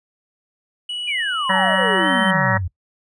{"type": "tone with pitch glide", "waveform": "triangle", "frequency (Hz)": [2935, 3083], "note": ["F#7", "G7"], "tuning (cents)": [-15, -29], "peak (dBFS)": -23, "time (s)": [0.89, 2.31], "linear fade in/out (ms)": 5, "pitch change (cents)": 86, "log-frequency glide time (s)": [1.96, 2.09]}
{"type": "exponential sweep", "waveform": "sine", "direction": "down", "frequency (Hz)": [2489, 82.9], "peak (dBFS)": -21, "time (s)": [1.07, 2.68], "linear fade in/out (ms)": 10}
{"type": "harmonic tone", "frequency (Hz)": 189.4, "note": "F#3", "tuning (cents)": 41, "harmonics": [1, 3, 4, 5, 6, 7, 8, 9, 10], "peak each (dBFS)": [-24, -24, -30, -22, -28, -25, -29, -23, -22], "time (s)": [1.49, 2.58], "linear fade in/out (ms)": 10}
{"effects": ["noise-tail reverb RT60 0.1 s tail -20 dB re dry", "resampled to 24000 Hz"]}